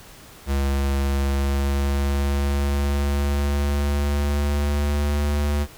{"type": "tone with pitch glide", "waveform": "square", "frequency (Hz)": [69.1, 72.96], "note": ["C#2", "D2"], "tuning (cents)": [-5, -11], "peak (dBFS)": -20, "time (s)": [0.46, 5.67], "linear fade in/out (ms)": 50, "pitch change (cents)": 94, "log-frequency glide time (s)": [1.19, 5.22], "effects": ["pink hiss -45 dBFS RMS until 5.77 s"]}